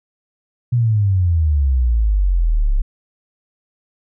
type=exponential sweep; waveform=sine; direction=down; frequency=124.2 to 32.7 Hz; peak=-12 dBFS; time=0.72-2.82 s; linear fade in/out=10 ms; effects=none